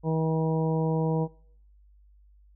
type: harmonic tone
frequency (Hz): 160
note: D#3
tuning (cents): +49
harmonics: 1 / 2 / 3 / 4 / 5 / 6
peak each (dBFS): -25 / -33 / -30 / -38 / -39 / -37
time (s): 0.03-1.28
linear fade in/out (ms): 50
effects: noise-tail reverb RT60 0.6 s tail -21 dB re dry + added 50 Hz sine -54 dBFS peak until 2.55 s